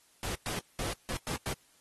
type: noise bursts at uneven times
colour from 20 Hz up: pink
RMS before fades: -36 dBFS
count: 6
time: 0.23-0.35 / 0.46-0.59 / 0.79-0.93 / 1.09-1.17 / 1.27-1.36 / 1.46-1.53 s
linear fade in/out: 0 ms
effects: white hiss -65 dBFS RMS until 1.8 s + AAC 32 kbps